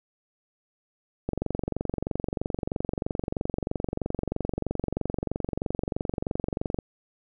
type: click train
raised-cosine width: 2 ms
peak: -14 dBFS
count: 128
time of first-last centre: 1.29-6.788 s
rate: 23.1 Hz
effects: none